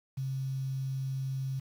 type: tone with quantisation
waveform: sine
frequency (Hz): 133.6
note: C3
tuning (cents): +36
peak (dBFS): -31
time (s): 0.17-1.6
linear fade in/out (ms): 10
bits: 9
effects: none